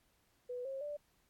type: tone with pitch steps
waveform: sine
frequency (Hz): 493.9 / 538.6 / 587.3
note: B4 / C#5 / D5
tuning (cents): 0 / -50 / 0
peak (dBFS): -39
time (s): 0.49-0.97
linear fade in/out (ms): 10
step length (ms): 160
effects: pink hiss -74 dBFS RMS until 1.29 s + AAC 64 kbps